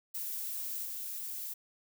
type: noise with level steps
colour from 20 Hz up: violet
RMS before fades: -38 / -40 dBFS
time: 0.14-1.54 s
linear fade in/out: 10 ms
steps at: 0.85 s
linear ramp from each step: 2 ms
effects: none